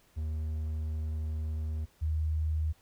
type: tone pair in turn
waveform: triangle / sine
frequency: 77.78 / 78.07 Hz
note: D#2 / D#2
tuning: 0 / +6 cents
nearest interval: unison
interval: 6 cents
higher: second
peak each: -29 / -27 dBFS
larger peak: second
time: 0.16-1.86 / 2.01-2.73 s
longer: first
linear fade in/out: 20 ms
effects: pink hiss -65 dBFS RMS until 2.81 s